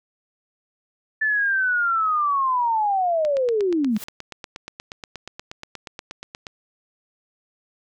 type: linear sweep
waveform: sine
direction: down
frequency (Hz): 1760 to 199.2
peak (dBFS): -18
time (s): 1.21-3.98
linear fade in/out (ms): 10
type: click train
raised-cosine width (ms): 0.2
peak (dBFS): -17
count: 28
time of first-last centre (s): 3.25-6.468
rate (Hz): 8.39
type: noise with exponential growth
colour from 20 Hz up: white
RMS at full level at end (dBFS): -31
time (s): 3.9-4.04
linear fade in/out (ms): 2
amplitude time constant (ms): 30
effects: none